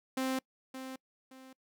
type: tone with echo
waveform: sawtooth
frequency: 261.9 Hz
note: C4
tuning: 2 cents sharp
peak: -27 dBFS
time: 0.17-0.39 s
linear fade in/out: 5 ms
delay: 570 ms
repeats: 2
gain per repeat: -10 dB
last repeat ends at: 1.53 s
effects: noise-tail reverb RT60 0.1 s tail -25 dB re dry